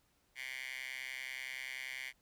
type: tone with high-pass filter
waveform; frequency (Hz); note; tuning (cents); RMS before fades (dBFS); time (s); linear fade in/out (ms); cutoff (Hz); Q
10% pulse; 130.3; C3; -7; -44; 0.35-2.13; 50; 2200; 5.4
effects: pink hiss -74 dBFS RMS until 2.21 s